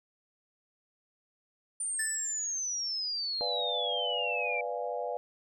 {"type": "exponential sweep", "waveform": "sine", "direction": "down", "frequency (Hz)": [9190, 2318], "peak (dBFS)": -31, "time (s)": [1.8, 4.61], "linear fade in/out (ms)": 5}
{"type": "tone with exponential decay", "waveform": "square", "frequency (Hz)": 1760, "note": "A6", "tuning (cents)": 0, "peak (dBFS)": -31, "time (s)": [1.99, 2.59], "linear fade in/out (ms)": 5, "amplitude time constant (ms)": 130}
{"type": "chord", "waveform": "sine", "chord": "B diminished seventh", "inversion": "none", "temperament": "equal", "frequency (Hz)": [493.9, 587.3, 698.5, 830.6], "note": ["B4", "D5", "F5", "Ab5"], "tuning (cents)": [0, 0, 0, 0], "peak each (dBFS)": [-36, -37, -37, -40], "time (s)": [3.41, 5.17], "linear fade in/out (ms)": 0}
{"effects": []}